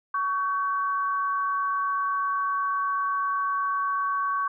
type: tone pair together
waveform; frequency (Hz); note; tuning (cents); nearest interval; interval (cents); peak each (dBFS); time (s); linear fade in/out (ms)
sine; 1123 / 1540.1; C#6 / G6; +22 / -31; perfect fourth; 547; -24 / -32; 0.14-4.48; 5
effects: none